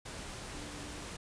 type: tone in noise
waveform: sine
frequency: 294.1 Hz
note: D4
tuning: 3 cents sharp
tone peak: -49 dBFS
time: 0.54-1.05 s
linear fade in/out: 10 ms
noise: pink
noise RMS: -44 dBFS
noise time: 0.05-1.17 s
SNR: -8 dB
effects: resampled to 22050 Hz